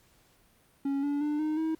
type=tone with pitch steps; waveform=triangle; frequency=277.2 / 287.1 / 297.4 / 308.1 / 319.2 Hz; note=C#4 / D4 / D4 / D#4 / D#4; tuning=0 / -39 / +22 / -17 / +44 cents; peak=-25 dBFS; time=0.85-1.75 s; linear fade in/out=5 ms; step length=180 ms; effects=pink hiss -64 dBFS RMS until 1.79 s + Opus 48 kbps